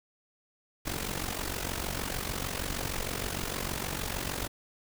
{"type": "noise with amplitude modulation", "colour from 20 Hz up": "pink", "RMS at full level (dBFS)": -31, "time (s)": [0.85, 4.48], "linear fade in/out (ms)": 20, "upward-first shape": "sine", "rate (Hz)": 46.5, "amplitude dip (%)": 75, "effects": []}